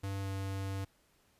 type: tone with pitch glide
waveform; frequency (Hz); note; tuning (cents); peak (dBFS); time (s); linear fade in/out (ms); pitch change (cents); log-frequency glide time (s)
square; 98 to 97.15; G2 to G2; 0 to -15; -36; 0.03-0.85; 10; -15; 0.21-0.27
effects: pink hiss -70 dBFS RMS until 1.39 s + resampled to 32000 Hz